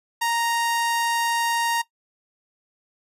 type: tone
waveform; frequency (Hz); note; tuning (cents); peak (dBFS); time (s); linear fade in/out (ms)
sawtooth; 932; A#5; -1; -17; 0.21-1.82; 10
effects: noise-tail reverb RT60 0.1 s tail -18 dB re dry + resampled to 32000 Hz